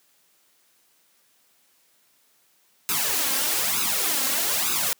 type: noise with flanger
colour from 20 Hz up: white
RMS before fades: -24 dBFS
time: 2.89-4.93 s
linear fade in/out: 0 ms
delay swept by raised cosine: 0.77 to 3.77 ms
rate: 1.1 Hz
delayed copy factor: +0.85
effects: white hiss -63 dBFS RMS until 4.99 s + high-pass 150 Hz 12 dB/octave